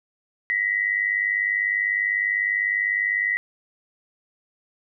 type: tone pair together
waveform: sine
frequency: 1908 / 2008 Hz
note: A#6 / B6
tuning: +40 / +28 cents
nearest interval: minor second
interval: 88 cents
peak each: -23 dBFS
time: 0.5-3.37 s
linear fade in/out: 0 ms
effects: none